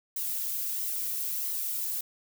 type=noise with flanger; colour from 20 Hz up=violet; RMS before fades=-32 dBFS; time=0.16-2.01 s; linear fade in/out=5 ms; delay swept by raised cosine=0.97 to 2.27 ms; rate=1.5 Hz; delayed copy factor=+0.5; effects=none